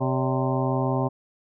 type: harmonic tone with a mistuned harmonic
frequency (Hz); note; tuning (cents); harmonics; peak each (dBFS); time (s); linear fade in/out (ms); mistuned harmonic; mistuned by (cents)
130; C3; -11; 1 / 2 / 3 / 4 / 5 / 6 / 7 / 8; -25 / -28 / -30 / -31 / -32 / -33 / -33 / -34; 0-1.09; 20; 4; +140
effects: none